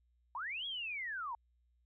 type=linear two-way sweep; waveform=sine; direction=up then down; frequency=880 to 3360 to 880 Hz; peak=-38 dBFS; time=0.35-1.35 s; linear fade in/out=2 ms; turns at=0.66 s; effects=added 60 Hz sine -70 dBFS peak until 1.85 s